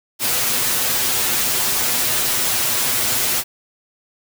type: noise with comb filter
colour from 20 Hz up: white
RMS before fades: -19 dBFS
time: 0.19-3.44 s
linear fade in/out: 50 ms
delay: 8 ms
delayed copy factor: +0.85
effects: none